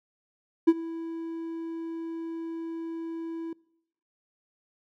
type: tone with ADSR envelope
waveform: triangle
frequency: 329.6 Hz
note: E4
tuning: in tune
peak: -10 dBFS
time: 0.67-3.53 s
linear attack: 15 ms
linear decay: 44 ms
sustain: -21 dB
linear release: 3 ms
effects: noise-tail reverb RT60 0.8 s tail -25 dB re dry + tanh soft clip ceiling -6 dBFS